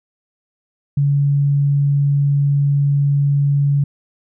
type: tone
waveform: sine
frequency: 141.9 Hz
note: C#3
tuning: 41 cents sharp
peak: -12 dBFS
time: 0.97-3.84 s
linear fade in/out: 5 ms
effects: none